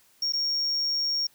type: tone with dropouts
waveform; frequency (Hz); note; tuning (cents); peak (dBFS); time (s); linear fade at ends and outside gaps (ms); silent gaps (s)
triangle; 5550; F8; -12; -23; 0.22-1.27; 5; 0.324-0.334
effects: white hiss -61 dBFS RMS until 1.34 s